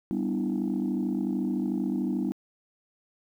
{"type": "chord", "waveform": "sine", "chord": "E minor seventh", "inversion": "first", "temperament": "equal with one note detuned", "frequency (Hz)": [196, 246.9, 296, 329.6], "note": ["G3", "B3", "D4", "E4"], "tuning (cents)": [0, 0, 14, 0], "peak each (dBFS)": [-29, -29, -31, -32], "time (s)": [0.11, 2.32], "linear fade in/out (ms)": 0, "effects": ["tanh soft clip ceiling -20 dBFS", "10-bit"]}